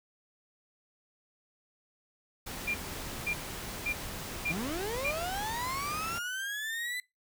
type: noise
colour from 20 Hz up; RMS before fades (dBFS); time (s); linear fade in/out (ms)
pink; -40; 2.46-6.19; 10
type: tone bursts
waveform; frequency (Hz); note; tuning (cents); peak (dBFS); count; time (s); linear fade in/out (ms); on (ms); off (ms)
sine; 2392; D7; +31; -29; 5; 2.67-5.115; 10; 73; 520
type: linear sweep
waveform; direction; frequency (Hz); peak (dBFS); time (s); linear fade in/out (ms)
35% pulse; up; 146.83 to 2014; -32; 4.5-7; 2
effects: noise-tail reverb RT60 0.2 s tail -21 dB re dry

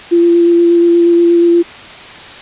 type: tone with vibrato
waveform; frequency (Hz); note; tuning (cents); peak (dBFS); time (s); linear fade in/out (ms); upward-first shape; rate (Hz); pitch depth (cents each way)
sine; 342.4; F4; -34; -5; 0.11-1.63; 20; square; 8.4; 9
effects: white hiss -31 dBFS RMS until 2.41 s + resampled to 8000 Hz

